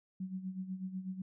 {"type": "tone with tremolo", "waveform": "sine", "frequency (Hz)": 187.4, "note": "F#3", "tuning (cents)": 22, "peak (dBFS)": -35, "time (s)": [0.2, 1.22], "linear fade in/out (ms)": 5, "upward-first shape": "sine", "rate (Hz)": 8.1, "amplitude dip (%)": 70, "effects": []}